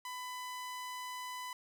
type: tone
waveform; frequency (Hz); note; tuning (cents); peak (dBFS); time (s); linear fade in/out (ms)
sawtooth; 1000; B5; +21; -37; 0.05-1.53; 2
effects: none